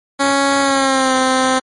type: tone with pitch glide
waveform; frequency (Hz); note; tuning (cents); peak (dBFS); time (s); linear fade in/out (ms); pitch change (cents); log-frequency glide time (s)
10% pulse; 277.2 to 260.1; C#4 to C4; 0 to -10; -4; 0.19-1.6; 20; -110; 0.61-1.14
effects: MP3 48 kbps